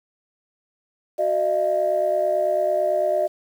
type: tone cluster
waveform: sine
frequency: 369.9 / 608 / 677 Hz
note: F#4 / D#5 / E5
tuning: 0 / -40 / +46 cents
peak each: -28 / -19 / -24 dBFS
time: 1.18-3.28 s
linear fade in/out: 20 ms
effects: tanh soft clip ceiling -10 dBFS + 8-bit